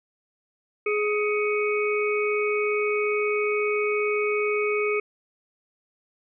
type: harmonic tone with a mistuned harmonic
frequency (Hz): 418.8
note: G#4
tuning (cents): +15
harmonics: 1 / 3 / 5 / 6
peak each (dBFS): -23 / -32 / -29 / -32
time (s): 0.86-5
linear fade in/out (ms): 5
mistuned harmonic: 5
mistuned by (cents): +110
effects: none